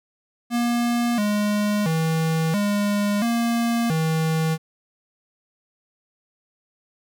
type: tone with pitch steps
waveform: square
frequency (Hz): 238.1 / 207.7 / 161.2 / 204.8 / 233.8 / 160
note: A#3 / G#3 / E3 / G#3 / A#3 / D#3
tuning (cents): +37 / 0 / -38 / -24 / +5 / +49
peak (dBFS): -20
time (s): 0.5-4.58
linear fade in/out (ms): 50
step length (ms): 680
effects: none